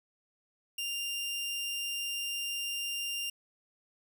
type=tone; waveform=sawtooth; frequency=2794 Hz; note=F7; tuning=in tune; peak=-30 dBFS; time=0.78-3.3 s; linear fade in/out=5 ms; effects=none